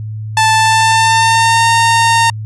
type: tone with pitch glide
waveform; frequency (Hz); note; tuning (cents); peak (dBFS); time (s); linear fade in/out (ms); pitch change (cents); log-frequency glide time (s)
sawtooth; 880 to 918.4; A5 to A#5; 0 to -26; -4; 0.37-2.3; 2; +74; 0.53-1.69
effects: added 108 Hz sine -20 dBFS peak until 2.45 s + resampled to 24000 Hz